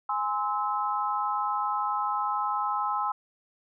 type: chord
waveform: sine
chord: Ab augmented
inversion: none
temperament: just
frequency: 830.6 / 1038.3 / 1297.8 Hz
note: Ab5 / C6 / E6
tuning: 0 / -14 / -27 cents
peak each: -30 dBFS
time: 0.09-3.12 s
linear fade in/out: 5 ms
effects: none